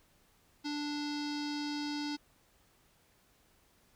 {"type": "tone with low-pass filter", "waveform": "square", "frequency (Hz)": 293.7, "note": "D4", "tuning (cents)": 0, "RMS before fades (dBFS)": -37, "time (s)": [0.64, 2.17], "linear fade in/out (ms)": 20, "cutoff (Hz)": 4800, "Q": 5.2, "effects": ["pink hiss -68 dBFS RMS until 3.95 s"]}